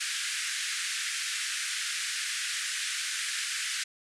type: band-pass noise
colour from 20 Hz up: pink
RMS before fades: -33 dBFS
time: 0-3.84 s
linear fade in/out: 10 ms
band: 1500 to 10000 Hz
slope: 48 dB/octave
effects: none